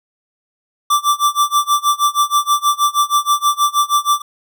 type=tone with tremolo; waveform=square; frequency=1171 Hz; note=D6; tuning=5 cents flat; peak=-10 dBFS; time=0.9-4.22 s; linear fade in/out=5 ms; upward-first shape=sine; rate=6.3 Hz; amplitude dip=95%; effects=none